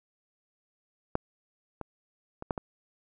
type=clicks; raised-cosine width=1 ms; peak=-12 / -22 / -24 / -14 / -19 dBFS; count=5; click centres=1.154 / 1.813 / 2.424 / 2.508 / 2.578 s; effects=none